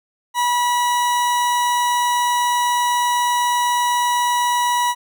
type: tone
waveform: 40% pulse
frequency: 972 Hz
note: B5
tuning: 28 cents flat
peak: -15 dBFS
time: 0.34-4.95 s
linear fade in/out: 50 ms
effects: none